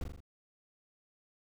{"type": "noise with echo", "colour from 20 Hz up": "brown", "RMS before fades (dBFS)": -35, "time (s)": [0.01, 0.04], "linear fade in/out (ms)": 2, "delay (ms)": 41, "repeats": 4, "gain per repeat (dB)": -4, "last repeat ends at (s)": 0.204, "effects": []}